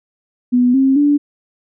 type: tone with pitch steps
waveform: sine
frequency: 246.9 / 267.7 / 290.2 Hz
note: B3 / C4 / D4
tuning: 0 / +40 / -21 cents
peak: -9 dBFS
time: 0.52-1.18 s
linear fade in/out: 20 ms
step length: 220 ms
effects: none